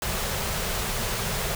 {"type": "band-stop noise", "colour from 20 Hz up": "pink", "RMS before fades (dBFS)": -28, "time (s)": [0.02, 1.55], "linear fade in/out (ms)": 2, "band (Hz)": [230, 350], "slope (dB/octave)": 96, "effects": []}